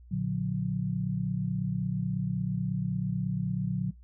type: chord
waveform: sine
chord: Bb augmented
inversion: none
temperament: just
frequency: 116.54 / 145.68 / 182.1 Hz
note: Bb2 / D3 / F#3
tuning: 0 / -14 / -27 cents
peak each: -34 / -32 / -30 dBFS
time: 0.11-3.91 s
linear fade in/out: 10 ms
effects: noise-tail reverb RT60 0.2 s tail -24 dB re dry + added 60 Hz sine -49 dBFS peak until 4.03 s